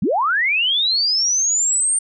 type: linear sweep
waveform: sine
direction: up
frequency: 138.59 to 8900 Hz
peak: -15 dBFS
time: 0.02-1.99 s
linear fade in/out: 5 ms
effects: none